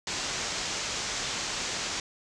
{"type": "low-pass noise", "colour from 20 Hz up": "white", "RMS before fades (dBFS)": -33, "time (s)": [0.07, 2], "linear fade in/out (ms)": 2, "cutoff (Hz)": 7300, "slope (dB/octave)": 48, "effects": []}